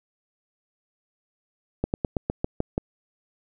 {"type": "slowing click train", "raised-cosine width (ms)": 2, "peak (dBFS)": -10, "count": 8, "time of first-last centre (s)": [1.84, 2.779], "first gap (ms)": 99, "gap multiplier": 1.1, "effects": []}